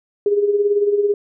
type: tone with tremolo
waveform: sine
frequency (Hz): 409.2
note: G#4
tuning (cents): -26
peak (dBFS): -11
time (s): 0.26-1.14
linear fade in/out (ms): 2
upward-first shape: sine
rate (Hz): 18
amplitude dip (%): 60
effects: none